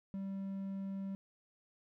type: tone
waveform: triangle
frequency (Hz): 194.6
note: G3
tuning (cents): -12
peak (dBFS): -36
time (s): 0.14-1.15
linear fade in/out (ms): 0
effects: none